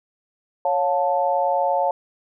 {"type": "chord", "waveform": "sine", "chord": "Db augmented", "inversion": "none", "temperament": "equal with one note detuned", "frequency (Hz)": [554.4, 711.5, 880], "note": ["Db5", "F5", "A5"], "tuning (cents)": [0, 32, 0], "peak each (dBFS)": -22, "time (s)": [0.65, 1.91], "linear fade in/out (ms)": 2, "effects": []}